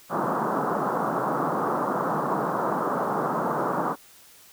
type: band-pass noise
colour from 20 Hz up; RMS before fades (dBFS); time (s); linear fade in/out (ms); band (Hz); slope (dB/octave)
white; -26; 0.09-3.96; 50; 140 to 1300; 48
effects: white hiss -52 dBFS RMS until 4.52 s